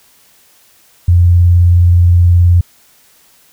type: tone with vibrato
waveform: sine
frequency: 87.5 Hz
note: F2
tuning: 4 cents sharp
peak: -4 dBFS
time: 1.08-2.61 s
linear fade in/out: 5 ms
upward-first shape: sine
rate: 19 Hz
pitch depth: 21 cents each way
effects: white hiss -48 dBFS RMS until 3.52 s